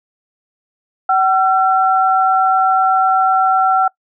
sine tone pair together, 759.9 / 1354 Hz, F#5 / E6, +46 / +46 cents, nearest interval minor seventh, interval 1000 cents, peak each -12 / -14 dBFS, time 1.09-3.88 s, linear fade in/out 5 ms, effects noise-tail reverb RT60 0.1 s tail -23 dB re dry

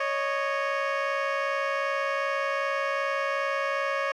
15% pulse tone pair together, 554.4 / 617 Hz, C#5 / D#5, 0 / -15 cents, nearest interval major second, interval 185 cents, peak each -20 / -25 dBFS, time 0-4.12 s, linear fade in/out 5 ms, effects low-pass 3000 Hz 12 dB/octave

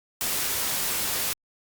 white noise, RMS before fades -27 dBFS, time 0.21-1.33 s, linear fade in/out 0 ms, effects Opus 48 kbps

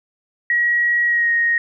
sine tone with pitch glide, 1908 to 1869.8 Hz, A#6 to A#6, +40 to +5 cents, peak -14 dBFS, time 0.5-1.58 s, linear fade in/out 2 ms, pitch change -35 cents, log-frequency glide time 1.06-1.31 s, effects none

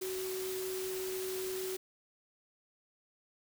sine tone in noise, 375.1 Hz, F#4, 24 cents sharp, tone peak -36 dBFS, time 0.01-1.77 s, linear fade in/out 10 ms, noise white, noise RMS -43 dBFS, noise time 0.01-1.77 s, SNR +4 dB, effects none

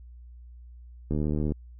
click train, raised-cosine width 3 ms, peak -16 dBFS, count 32, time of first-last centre 1.11-1.52 s, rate 75.6 Hz, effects added 60 Hz sine -44 dBFS peak until 1.79 s

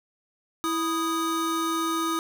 square tone pair together, 329.2 / 1244.5 Hz, E4 / D#6, -2 / 0 cents, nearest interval octave + major seventh, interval 2302 cents, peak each -28 dBFS, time 0.64-2.19 s, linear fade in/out 0 ms, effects none

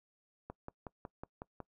click train, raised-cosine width 1 ms, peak -29 dBFS, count 7, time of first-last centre 0.5-1.603 s, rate 5.44 Hz, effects noise-tail reverb RT60 0.1 s tail -23 dB re dry

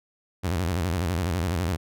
sawtooth tone with vibrato, 87.31 Hz, F2, in tune, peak -20 dBFS, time 0.43-1.77 s, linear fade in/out 20 ms, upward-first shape square, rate 12 Hz, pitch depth 140 cents each way, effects none

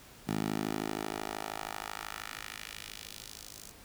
10% pulse tone with high-pass filter sweep, 52.9 Hz, G#1, 33 cents sharp, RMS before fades -39 dBFS, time 0.27-3.72 s, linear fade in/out 20 ms, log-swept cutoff 170 to 6700 Hz, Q 1.2, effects pink hiss -54 dBFS RMS until 3.84 s

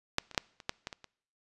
clicks, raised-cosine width 0.2 ms, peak -9 / -29 / -25 / -8 / -30 / -13 / -19 / -24 / -30 dBFS, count 9, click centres 0.184 / 0.313 / 0.347 / 0.378 / 0.602 / 0.694 / 0.871 / 0.928 / 1.043 s, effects noise-tail reverb RT60 0.7 s tail -25 dB re dry + resampled to 24000 Hz

